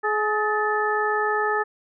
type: harmonic tone with a mistuned harmonic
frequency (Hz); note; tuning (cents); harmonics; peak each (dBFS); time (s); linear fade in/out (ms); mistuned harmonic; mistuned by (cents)
423.4; G#4; +33; 1 / 2 / 3 / 4; -25 / -26 / -26 / -26; 0.03-1.64; 20; 4; +59
effects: none